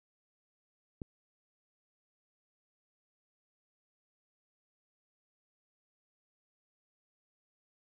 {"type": "click", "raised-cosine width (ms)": 3, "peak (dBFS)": -27, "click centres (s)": 1.018, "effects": []}